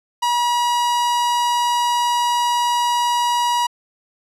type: tone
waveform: 45% pulse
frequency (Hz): 963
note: B5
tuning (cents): -44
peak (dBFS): -16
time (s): 0.22-3.67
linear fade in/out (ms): 10
effects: low-pass 10000 Hz 12 dB/octave